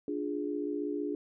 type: chord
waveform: sine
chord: D diminished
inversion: none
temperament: equal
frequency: 293.7 / 349.2 / 415.3 Hz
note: D4 / F4 / Ab4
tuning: 0 / 0 / 0 cents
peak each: -34 / -38 / -36 dBFS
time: 0.08-1.15 s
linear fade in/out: 2 ms
effects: none